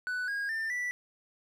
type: tone with pitch steps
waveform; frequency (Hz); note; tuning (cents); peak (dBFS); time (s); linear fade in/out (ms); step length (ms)
triangle; 1490 / 1634.3 / 1792.5 / 1966.1; F#6 / G#6 / A6 / B6; +12 / -28 / +32 / -8; -29; 0.07-0.91; 0; 210
effects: none

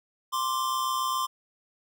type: tone pair together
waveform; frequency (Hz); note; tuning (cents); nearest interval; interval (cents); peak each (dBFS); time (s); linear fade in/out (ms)
square; 1046.5 / 1173.7; C6 / D6; 0 / -1; major second; 199; -28 / -32; 0.32-1.27; 20
effects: none

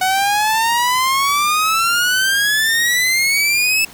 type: exponential sweep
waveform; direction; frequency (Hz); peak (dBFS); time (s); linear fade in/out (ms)
sawtooth; up; 740 to 2637; -10; 0.01-3.85; 5
effects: pink hiss -39 dBFS RMS until 3.93 s + high-pass 80 Hz 12 dB/octave

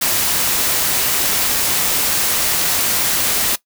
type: noise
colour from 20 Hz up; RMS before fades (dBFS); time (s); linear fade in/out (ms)
white; -17; 0.01-3.56; 10
effects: noise-tail reverb RT60 0.1 s tail -18 dB re dry

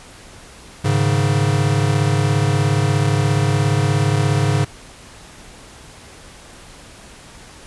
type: chord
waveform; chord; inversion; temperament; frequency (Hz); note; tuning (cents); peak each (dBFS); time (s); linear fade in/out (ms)
square; Ab suspended fourth; none; equal; 103.83 / 138.59 / 155.56; Ab2 / Db3 / Eb3; 0 / 0 / 0; -19 / -18 / -24; 0.84-4.65; 10
effects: pink hiss -41 dBFS RMS until 7.66 s + resampled to 24000 Hz

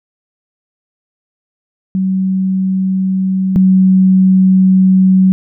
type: tone pair in turn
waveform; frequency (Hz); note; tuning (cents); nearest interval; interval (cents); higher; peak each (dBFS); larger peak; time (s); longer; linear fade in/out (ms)
sine; 189.1 / 188.01; F#3 / F#3; +38 / +28; unison; 10; first; -11 / -5; second; 1.95-3.56 / 3.56-5.32; second; 0
effects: none

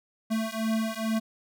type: beating tone pair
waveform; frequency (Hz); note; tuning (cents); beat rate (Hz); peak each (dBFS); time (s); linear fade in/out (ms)
square; 220.7 / 223; A3 / A3; +5 / +23; 2.3; -30; 0.3-1.2; 20
effects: none

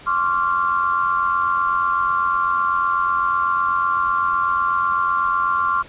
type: tone cluster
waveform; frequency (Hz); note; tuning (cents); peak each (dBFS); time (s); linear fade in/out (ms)
sine; 1060 / 1148 / 1384; C6 / D6 / F6; +22 / -40 / -16; -21; 0.06-5.83; 20
effects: pink hiss -42 dBFS RMS until 5.88 s + resampled to 8000 Hz

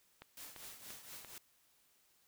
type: click train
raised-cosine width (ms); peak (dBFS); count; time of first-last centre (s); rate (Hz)
0.3; -34; 4; 0.22-1.247; 2.92
type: noise with tremolo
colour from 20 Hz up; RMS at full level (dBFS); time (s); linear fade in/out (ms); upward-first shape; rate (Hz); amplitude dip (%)
white; -49; 0.37-1.38; 2; triangle; 4.2; 70
effects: white hiss -72 dBFS RMS until 2.27 s

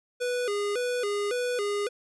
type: tone with vibrato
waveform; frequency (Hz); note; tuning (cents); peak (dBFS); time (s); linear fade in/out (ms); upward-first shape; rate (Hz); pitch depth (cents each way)
square; 448.9; A4; +35; -27; 0.2-1.89; 20; square; 1.8; 160
effects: resampled to 24000 Hz

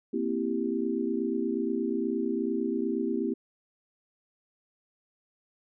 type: chord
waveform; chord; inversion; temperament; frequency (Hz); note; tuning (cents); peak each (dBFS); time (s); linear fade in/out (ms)
sine; C dominant seventh; third; equal; 233.1 / 261.6 / 329.6 / 392; Bb3 / C4 / E4 / G4; 0 / 0 / 0 / 0; -32; 0.13-3.34; 10
effects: none

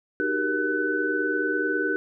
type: tone cluster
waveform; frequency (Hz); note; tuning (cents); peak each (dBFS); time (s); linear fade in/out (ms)
sine; 306.4 / 375.9 / 395.8 / 470.4 / 1503; D#4 / F#4 / G4 / A#4 / F#6; -27 / +27 / +17 / +16 / +27; -29 / -31 / -30 / -31 / -26; 0.2-1.96; 0
effects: none

